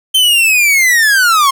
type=linear sweep; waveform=45% pulse; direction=down; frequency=3122 to 1055 Hz; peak=-7 dBFS; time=0.14-1.51 s; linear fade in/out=10 ms; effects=none